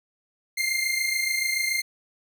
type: tone pair together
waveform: sawtooth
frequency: 2093 / 2120 Hz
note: C7 / C7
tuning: 0 / +22 cents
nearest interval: unison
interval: 22 cents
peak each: -23 dBFS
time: 0.57-1.82 s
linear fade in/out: 10 ms
effects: none